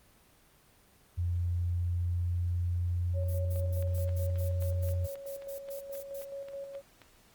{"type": "tone with pitch glide", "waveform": "sine", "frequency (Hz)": [87.31, 88.43], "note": ["F2", "F2"], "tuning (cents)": [0, 22], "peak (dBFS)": -28, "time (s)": [1.17, 5.07], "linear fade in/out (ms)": 20, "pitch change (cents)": 22, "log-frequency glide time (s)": [1.55, 4.36]}
{"type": "tone with tremolo", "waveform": "sine", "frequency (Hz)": 554.4, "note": "C#5", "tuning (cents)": 0, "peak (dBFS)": -37, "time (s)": [3.13, 6.82], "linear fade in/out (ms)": 50, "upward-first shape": "square", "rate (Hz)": 4.7, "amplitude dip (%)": 45}
{"type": "noise bursts", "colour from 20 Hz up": "violet", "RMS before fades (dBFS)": -47, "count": 14, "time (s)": [3.28, 6.25], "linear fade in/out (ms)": 10, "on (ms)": 110, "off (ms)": 110}
{"type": "click train", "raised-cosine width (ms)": 0.3, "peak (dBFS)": -35, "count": 14, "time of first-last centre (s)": [3.56, 7.017], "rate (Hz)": 3.76}
{"effects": ["pink hiss -62 dBFS RMS until 7.34 s", "Opus 24 kbps"]}